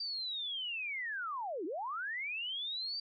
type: linear two-way sweep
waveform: sine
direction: down then up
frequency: 4699 to 291.7 to 4699 Hz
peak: -36 dBFS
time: 0-3 s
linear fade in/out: 5 ms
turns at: 1.65 s
effects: none